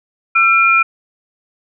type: tone pair together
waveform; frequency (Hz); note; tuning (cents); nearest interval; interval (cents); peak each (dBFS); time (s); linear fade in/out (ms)
sine; 1349 / 2404; E6 / D7; +40 / +40; minor seventh; 1000; -11; 0.35-0.83; 10
effects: none